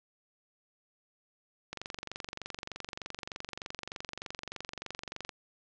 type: click train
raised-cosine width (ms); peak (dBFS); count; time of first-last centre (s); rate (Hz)
0.2; -21; 84; 1.73-5.292; 23.3
effects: low-pass 7000 Hz 12 dB/octave